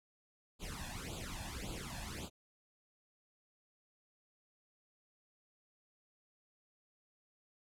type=noise with flanger; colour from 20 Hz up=pink; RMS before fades=-44 dBFS; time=0.59-2.3 s; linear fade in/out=50 ms; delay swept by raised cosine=0.26 to 1.19 ms; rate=1.8 Hz; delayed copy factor=+1; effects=low-pass 11000 Hz 12 dB/octave